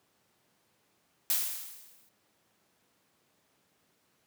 blue noise with exponential decay, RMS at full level -26 dBFS, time 1.3-2.09 s, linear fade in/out 1 ms, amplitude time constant 170 ms, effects pink hiss -71 dBFS RMS until 4.26 s + high-pass 150 Hz 12 dB/octave

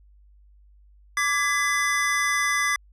square tone cluster, 1167 / 1668 / 2009 Hz, D6 / G#6 / B6, -11 / +7 / +29 cents, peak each -27 / -29 / -24 dBFS, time 1.17-2.76 s, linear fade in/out 2 ms, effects added 50 Hz sine -51 dBFS peak until 2.92 s + low-pass 11000 Hz 12 dB/octave

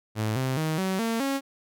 sawtooth tone with pitch steps, 108.7 / 130.77 / 157.32 / 189.26 / 227.7 / 273.9 Hz, A2 / C3 / D#3 / F#3 / A#3 / C#4, -21 / -1 / +19 / +39 / -40 / -21 cents, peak -21 dBFS, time 0.15-1.41 s, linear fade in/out 50 ms, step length 210 ms, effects none

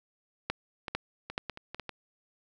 clicks, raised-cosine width 0.3 ms, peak -13 / -19 / -14 / -22 / -14 / -19 / -27 / -23 / -22 / -21 dBFS, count 10, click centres 0.5 / 0.882 / 0.95 / 1.3 / 1.379 / 1.497 / 1.574 / 1.746 / 1.797 / 1.893 s, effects none

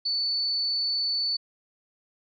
sine tone, 4482 Hz, C#8, 18 cents sharp, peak -24 dBFS, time 0.05-1.37 s, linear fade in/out 10 ms, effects none

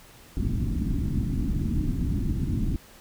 pink low-pass noise, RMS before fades -26 dBFS, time 0.37-2.76 s, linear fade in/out 2 ms, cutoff 310 Hz, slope 48 dB/octave, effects pink hiss -51 dBFS RMS until 3 s

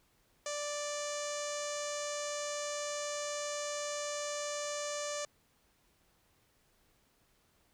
sawtooth tone with low-pass filter, 587.3 Hz, D5, in tune, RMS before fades -38 dBFS, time 0.46-5.25 s, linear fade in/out 2 ms, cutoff 6800 Hz, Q 4.7, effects pink hiss -71 dBFS RMS until 7.73 s

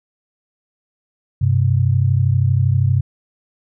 sine tone pair together, 97.18 / 129.8 Hz, G2 / C3, -15 / -13 cents, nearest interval perfect fourth, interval 502 cents, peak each -15 dBFS, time 1.41-3.01 s, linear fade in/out 10 ms, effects none

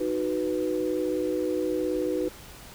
sine chord, B major, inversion first, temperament equal, 311.1 / 370 / 493.9 Hz, D#4 / F#4 / B4, 0 / 0 / 0 cents, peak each -29 dBFS, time 0-2.29 s, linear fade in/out 10 ms, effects pink hiss -46 dBFS RMS until 2.74 s

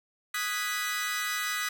sawtooth chord, G# minor seventh, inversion second, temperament equal, 1244.5 / 1480 / 1661.2 / 1975.5 Hz, D#6 / F#6 / G#6 / B6, 0 / 0 / 0 / 0 cents, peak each -31 / -34 / -34 / -29 dBFS, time 0.34-1.69 s, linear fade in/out 5 ms, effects none

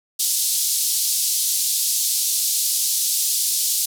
white band-pass noise, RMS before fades -21 dBFS, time 0.19-3.86 s, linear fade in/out 10 ms, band 4000 to 13000 Hz, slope 24 dB/octave, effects none

